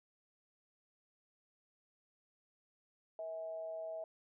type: tone with amplitude modulation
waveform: sine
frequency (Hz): 646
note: E5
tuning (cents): -35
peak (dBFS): -38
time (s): 3.19-4.04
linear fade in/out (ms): 2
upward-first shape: sine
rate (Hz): 178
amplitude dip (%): 50
effects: none